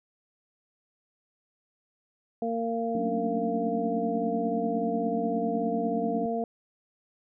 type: harmonic tone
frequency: 230 Hz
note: A#3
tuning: 23 cents flat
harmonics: 1 / 2 / 3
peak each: -31 / -31 / -31 dBFS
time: 2.42-6.44 s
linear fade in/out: 2 ms
type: chord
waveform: sine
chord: D major seventh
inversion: first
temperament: equal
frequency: 185 / 220 / 277.2 / 293.7 Hz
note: F#3 / A3 / C#4 / D4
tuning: 0 / 0 / 0 / 0 cents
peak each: -36 dBFS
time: 2.95-6.26 s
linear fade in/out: 2 ms
effects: none